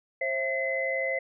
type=tone cluster; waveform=sine; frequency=533 / 665 / 2038 Hz; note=C5 / E5 / C7; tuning=+32 / +15 / -46 cents; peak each=-30 / -34 / -29 dBFS; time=0.21-1.19 s; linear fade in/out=5 ms; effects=none